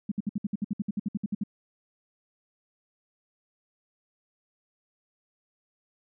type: tone bursts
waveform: sine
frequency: 205.4 Hz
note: G#3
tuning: 19 cents flat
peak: -25 dBFS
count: 16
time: 0.09-1.437 s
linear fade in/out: 5 ms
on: 27 ms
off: 61 ms
effects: none